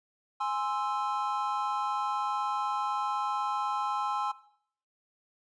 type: chord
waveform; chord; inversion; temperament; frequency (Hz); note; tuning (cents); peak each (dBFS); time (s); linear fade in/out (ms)
triangle; Ab augmented; none; equal; 830.6 / 1046.5 / 1318.5; Ab5 / C6 / E6; 0 / 0 / 0; -30 / -31 / -33; 0.4-4.32; 10
effects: noise-tail reverb RT60 0.6 s tail -17 dB re dry + resampled to 22050 Hz